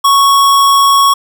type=tone; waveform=square; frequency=1108.7 Hz; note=C#6; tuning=in tune; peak=-6 dBFS; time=0.04-1.14 s; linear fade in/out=10 ms; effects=none